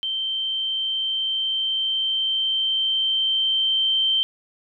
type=tone with level ramp; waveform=sine; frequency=3122 Hz; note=G7; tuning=8 cents flat; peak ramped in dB=-23 to -17 dBFS; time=0.03-4.23 s; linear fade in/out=0 ms; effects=none